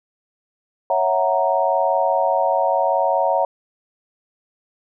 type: chord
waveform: sine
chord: F# dominant seventh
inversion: second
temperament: equal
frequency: 554.4 / 659.3 / 740 / 932.3 Hz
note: C#5 / E5 / F#5 / A#5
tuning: 0 / 0 / 0 / 0 cents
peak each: -21 dBFS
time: 0.9-3.45 s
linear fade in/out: 2 ms
effects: none